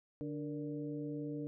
harmonic tone with a mistuned harmonic, 146.83 Hz, D3, in tune, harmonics 1 / 2 / 3 / 4, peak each -44 / -40 / -45 / -54 dBFS, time 0.21-1.47 s, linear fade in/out 0 ms, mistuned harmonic 3, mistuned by +92 cents, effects none

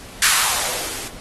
violet noise with band-pass filter sweep, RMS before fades -21 dBFS, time 0.22-1.08 s, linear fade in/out 2 ms, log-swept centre 1600 to 230 Hz, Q 1.9, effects pink hiss -39 dBFS RMS until 1.2 s + AAC 32 kbps

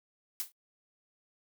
blue noise with exponential decay, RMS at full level -31 dBFS, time 0.4-0.52 s, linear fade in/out 0 ms, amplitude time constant 26 ms, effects noise-tail reverb RT60 0.1 s tail -26 dB re dry

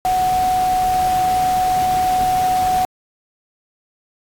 sine tone in noise, 740 Hz, F#5, in tune, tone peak -14 dBFS, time 0.05-2.85 s, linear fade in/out 0 ms, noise pink, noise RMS -29 dBFS, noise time 0.05-2.85 s, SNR +12 dB, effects AAC 64 kbps

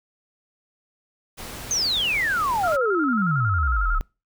pink noise, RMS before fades -36 dBFS, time 1.37-2.77 s, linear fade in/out 20 ms
sine exponential sweep, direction down, 6470 to 30.87 Hz, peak -20 dBFS, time 1.71-4.01 s, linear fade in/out 0 ms
sine tone with vibrato, 1344 Hz, E6, 33 cents sharp, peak -23 dBFS, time 2.63-3.99 s, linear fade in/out 10 ms, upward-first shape square, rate 11 Hz, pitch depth 67 cents each way
effects noise-tail reverb RT60 0.3 s tail -26 dB re dry

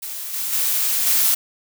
blue noise with level steps, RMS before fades -30 / -25 / -20 / -17 dBFS, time 0.02-1.35 s, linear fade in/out 10 ms, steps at 0.33 / 0.52 / 1.06 s, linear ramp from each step 10 ms, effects none

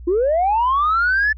sine linear sweep, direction up, 329.6 to 1760 Hz, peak -13 dBFS, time 0.07-1.33 s, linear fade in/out 10 ms, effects tanh soft clip ceiling -11 dBFS + added 60 Hz sine -33 dBFS peak until 1.37 s

